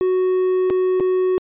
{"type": "tone with dropouts", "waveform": "triangle", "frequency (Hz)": 370, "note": "F#4", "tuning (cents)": 0, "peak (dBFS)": -13, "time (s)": [0.01, 1.38], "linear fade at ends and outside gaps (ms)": 0, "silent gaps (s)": [[0.7, 0.706], [0.999, 1.006]], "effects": ["resampled to 8000 Hz"]}